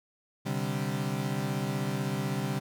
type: chord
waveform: 35% pulse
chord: C suspended second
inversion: none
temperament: equal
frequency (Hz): 130.81 / 146.83 / 196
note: C3 / D3 / G3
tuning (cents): 0 / 0 / 0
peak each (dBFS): -32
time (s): 0.45-2.6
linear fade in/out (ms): 20
effects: none